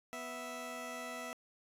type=tone pair together; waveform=15% pulse; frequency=246.9 / 658.1 Hz; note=B3 / E5; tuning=0 / -3 cents; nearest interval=octave + perfect fourth; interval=1697 cents; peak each=-40 / -37 dBFS; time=0.13-1.33 s; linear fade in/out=0 ms; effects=resampled to 32000 Hz